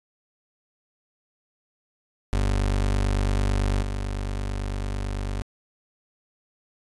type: tone with level steps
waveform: 30% pulse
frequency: 49 Hz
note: G1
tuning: in tune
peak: -18 / -24 dBFS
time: 2.33-5.42 s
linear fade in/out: 0 ms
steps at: 3.82 s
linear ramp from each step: 2 ms
effects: resampled to 24000 Hz